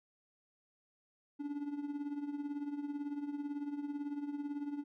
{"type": "tone with tremolo", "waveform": "triangle", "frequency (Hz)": 288.7, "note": "D4", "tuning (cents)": -30, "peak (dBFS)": -32, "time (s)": [1.39, 4.84], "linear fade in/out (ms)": 20, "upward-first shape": "triangle", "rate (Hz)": 18, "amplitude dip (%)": 75, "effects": []}